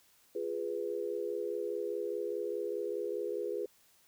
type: chord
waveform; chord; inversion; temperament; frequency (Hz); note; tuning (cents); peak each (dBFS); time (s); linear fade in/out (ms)
sine; F diminished; none; equal with one note detuned; 349.2 / 414.1 / 493.9; F4 / Ab4 / Cb5; 0 / -5 / 0; -40 / -36 / -38; 0.35-3.66; 5
effects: white hiss -66 dBFS RMS until 4.07 s